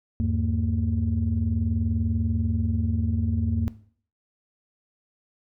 sine tone cluster, 80.3 / 100.7 / 227.7 Hz, E2 / G2 / A#3, -45 / +47 / -40 cents, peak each -25 dBFS, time 0.2-3.68 s, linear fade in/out 0 ms, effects noise-tail reverb RT60 0.5 s tail -17 dB re dry + tanh soft clip ceiling -14 dBFS

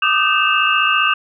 sine tone cluster, 1188 / 1243 / 1544 / 2630 / 2815 Hz, D6 / D#6 / G6 / E7 / F7, +20 / -2 / -27 / -5 / +13 cents, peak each -19 dBFS, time 0.02-1.14 s, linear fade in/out 5 ms, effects none

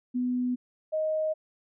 sine tone pair in turn, 248.8 / 624.9 Hz, B3 / D#5, +13 / +7 cents, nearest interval octave + major third, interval 1594 cents, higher second, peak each -25 dBFS, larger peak neither, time 0.14-0.56 / 0.92-1.34 s, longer neither, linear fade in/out 20 ms, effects none

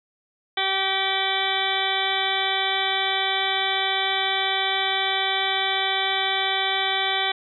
harmonic tone, 385.5 Hz, G4, 29 cents flat, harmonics 1 / 2 / 3 / 4 / 5 / 6 / 8 / 9 / 10, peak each -33 / -27 / -33 / -32 / -30 / -29 / -30 / -27 / -32 dBFS, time 0.57-7.32 s, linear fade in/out 5 ms, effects none

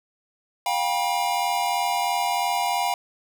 square tone cluster, 710 / 793 / 965 Hz, F5 / G5 / B5, +28 / +20 / -40 cents, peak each -27 dBFS, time 0.66-2.94 s, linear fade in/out 2 ms, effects none

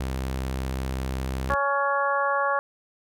sawtooth tone with vibrato, 65.41 Hz, C2, in tune, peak -23 dBFS, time 0-1.55 s, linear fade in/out 5 ms, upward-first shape sine, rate 20 Hz, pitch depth 25 cents each way
harmonic tone, 280 Hz, C#4, 18 cents sharp, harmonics 2 / 3 / 4 / 5 / 6, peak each -27 / -29 / -25 / -30 / -30 dBFS, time 1.5-2.59 s, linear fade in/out 0 ms
effects none

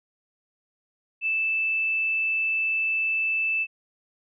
sine tone, 2637 Hz, E7, in tune, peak -22 dBFS, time 1.21-3.67 s, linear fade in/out 50 ms, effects none

